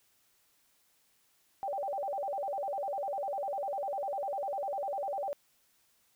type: tone with vibrato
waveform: sine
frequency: 672 Hz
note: E5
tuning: 33 cents sharp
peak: -32 dBFS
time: 1.63-5.33 s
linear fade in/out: 0 ms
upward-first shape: square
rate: 10 Hz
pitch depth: 270 cents each way
effects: white hiss -70 dBFS RMS until 6.15 s